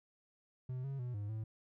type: tone with pitch steps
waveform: triangle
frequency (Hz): 127.6 / 137 / 123.4 / 102.7 / 109.7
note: C3 / C#3 / B2 / G#2 / A2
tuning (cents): -43 / -20 / -1 / -19 / -5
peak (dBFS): -36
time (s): 0.69-1.44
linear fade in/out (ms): 5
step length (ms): 150
effects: none

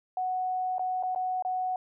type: tone with dropouts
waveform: sine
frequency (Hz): 740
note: F#5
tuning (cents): 0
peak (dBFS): -27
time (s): 0.17-1.76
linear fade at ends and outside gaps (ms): 2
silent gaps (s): 0.783-0.794 / 1.027-1.034 / 1.149-1.159 / 1.424-1.449
effects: none

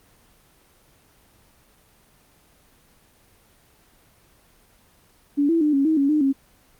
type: tone with pitch steps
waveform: sine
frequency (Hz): 286.5 / 331.8 / 300.1 / 275.9 / 316.4 / 278.2 / 303.7 / 272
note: D4 / E4 / D4 / C#4 / D#4 / C#4 / D#4 / C#4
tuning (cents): -43 / +11 / +38 / -8 / +29 / +6 / -42 / -33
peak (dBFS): -16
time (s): 5.37-6.33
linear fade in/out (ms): 20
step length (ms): 120
effects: pink hiss -57 dBFS RMS until 6.79 s + Opus 24 kbps

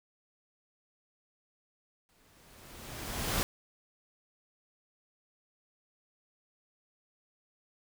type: noise with exponential growth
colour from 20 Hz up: pink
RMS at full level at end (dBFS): -29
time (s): 2.09-3.43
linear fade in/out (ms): 0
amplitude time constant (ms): 290
effects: none

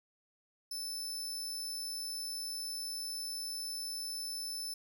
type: tone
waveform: sawtooth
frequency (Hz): 5274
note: E8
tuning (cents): 0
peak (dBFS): -35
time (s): 0.71-4.74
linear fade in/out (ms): 5
effects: 12-bit

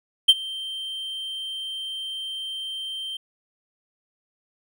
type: tone with ADSR envelope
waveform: triangle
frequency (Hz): 3136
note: G7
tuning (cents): 0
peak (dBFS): -6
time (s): 0.28-3.17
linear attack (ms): 13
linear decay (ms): 40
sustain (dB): -22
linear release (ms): 5
effects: none

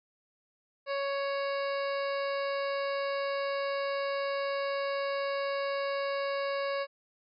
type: harmonic tone with a mistuned harmonic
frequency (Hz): 556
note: C#5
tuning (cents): +5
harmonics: 1 / 2 / 3 / 4 / 5 / 7 / 8 / 9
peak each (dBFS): -31 / -37 / -41 / -43 / -45 / -48 / -49 / -50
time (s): 0.86-6.87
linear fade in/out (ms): 50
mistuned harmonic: 9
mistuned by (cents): -25
effects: none

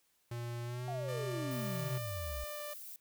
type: tone with pitch glide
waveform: square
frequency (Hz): 119 to 127.54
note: A#2 to C3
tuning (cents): +36 to -44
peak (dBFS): -39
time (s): 0.31-1.98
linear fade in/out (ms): 5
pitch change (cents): +120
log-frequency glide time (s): 0.64-0.92
type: exponential sweep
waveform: sine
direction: down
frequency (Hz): 740 to 59.2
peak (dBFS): -39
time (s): 0.88-2.44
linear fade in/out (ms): 0
type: tone with vibrato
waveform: sawtooth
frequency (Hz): 594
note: D5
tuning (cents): +20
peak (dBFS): -38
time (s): 1.08-2.74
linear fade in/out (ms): 10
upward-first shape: triangle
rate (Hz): 2.4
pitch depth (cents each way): 8
type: noise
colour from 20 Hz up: violet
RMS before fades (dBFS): -48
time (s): 1.51-2.96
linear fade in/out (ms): 2
effects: white hiss -74 dBFS RMS until 3 s

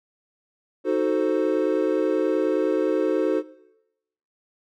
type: chord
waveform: triangle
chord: D# diminished seventh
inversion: none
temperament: equal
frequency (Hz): 311.1 / 370 / 440 / 523.3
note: D#4 / F#4 / A4 / C5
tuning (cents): 0 / 0 / 0 / 0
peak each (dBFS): -24 / -22 / -23 / -24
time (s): 0.84-3.43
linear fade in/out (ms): 50
effects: noise-tail reverb RT60 0.9 s tail -19 dB re dry

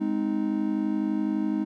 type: chord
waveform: triangle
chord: Ab major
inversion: none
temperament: just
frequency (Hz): 207.7 / 259.6 / 311.5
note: Ab3 / C4 / Eb4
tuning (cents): 0 / -13 / +2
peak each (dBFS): -26 / -29 / -25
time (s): 0-1.65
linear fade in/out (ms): 20
effects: none

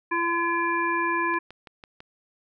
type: harmonic tone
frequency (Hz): 340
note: F4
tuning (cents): -46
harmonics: 1 / 3 / 5 / 7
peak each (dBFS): -29 / -25 / -28 / -32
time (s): 0.11-1.39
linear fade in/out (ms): 10
type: click train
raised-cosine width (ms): 0.3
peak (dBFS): -27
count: 5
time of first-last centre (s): 1.34-2.004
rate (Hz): 6.02
effects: none

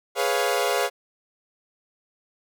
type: chord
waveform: sawtooth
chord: C# dominant seventh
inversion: second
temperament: equal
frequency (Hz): 415.3 / 493.9 / 554.4 / 698.5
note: G#4 / B4 / C#5 / E#5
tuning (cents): 0 / 0 / 0 / 0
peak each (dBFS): -23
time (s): 0.15-0.9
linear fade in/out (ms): 50
effects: none

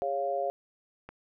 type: chord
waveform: sine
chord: Db major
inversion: second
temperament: equal with one note detuned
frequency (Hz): 407.9 / 554.4 / 698.5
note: Ab4 / Db5 / F5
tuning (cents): -31 / 0 / 0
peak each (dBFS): -36 / -31 / -31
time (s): 0.02-0.5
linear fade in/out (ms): 0
type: click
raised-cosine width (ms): 0.5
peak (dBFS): -28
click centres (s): 1.09
effects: none

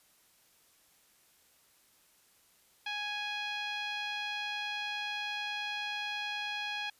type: tone with low-pass filter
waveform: 10% pulse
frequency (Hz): 830.6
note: G#5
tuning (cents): 0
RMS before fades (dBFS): -37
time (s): 2.86-6.9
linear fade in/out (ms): 5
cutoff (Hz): 3200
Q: 1.6
effects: white hiss -66 dBFS RMS until 6.99 s + resampled to 32000 Hz

